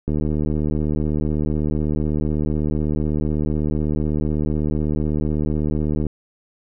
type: click train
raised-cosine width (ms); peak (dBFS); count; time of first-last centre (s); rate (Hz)
3; -10; 456; 0.08-6.067; 76
effects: none